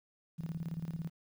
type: tone with tremolo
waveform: sine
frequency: 164.5 Hz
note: E3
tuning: 3 cents flat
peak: -34 dBFS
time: 0.38-1.1 s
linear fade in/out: 20 ms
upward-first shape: square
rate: 18 Hz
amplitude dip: 75%
effects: 11-bit